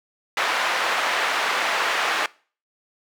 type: band-pass noise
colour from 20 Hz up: white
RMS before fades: -23 dBFS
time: 0.37-2.26 s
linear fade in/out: 2 ms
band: 650 to 2000 Hz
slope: 12 dB/octave
effects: noise-tail reverb RT60 0.4 s tail -22 dB re dry